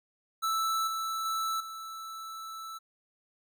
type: tone with level steps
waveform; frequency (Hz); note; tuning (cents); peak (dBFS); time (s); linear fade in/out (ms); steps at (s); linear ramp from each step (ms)
square; 1318.5; E6; 0; -28 / -32 / -30 / -40; 0.42-2.79; 20; 0.87 / 1.25 / 1.6; 5
effects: none